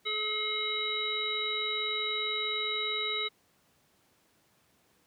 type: harmonic tone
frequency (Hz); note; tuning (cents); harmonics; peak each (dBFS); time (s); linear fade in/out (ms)
427.7; A4; -49; 1 / 3 / 5 / 7 / 9; -39 / -39 / -35 / -42 / -32; 0.05-3.29; 20
effects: pink hiss -68 dBFS RMS until 5.06 s + high-pass 100 Hz 12 dB/octave